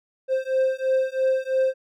triangle beating tone pair, 523.3 / 526.3 Hz, C5 / C5, 0 / +10 cents, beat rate 3 Hz, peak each -21 dBFS, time 0.28-1.74 s, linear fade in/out 50 ms, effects none

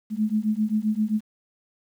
sine beating tone pair, 210.9 / 218.5 Hz, G#3 / A3, +27 / -12 cents, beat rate 7.6 Hz, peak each -24 dBFS, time 0.1-1.21 s, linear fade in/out 50 ms, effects 9-bit

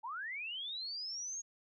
sine linear sweep, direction up, 837 to 6645 Hz, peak -39 dBFS, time 0.03-1.42 s, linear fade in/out 20 ms, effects none

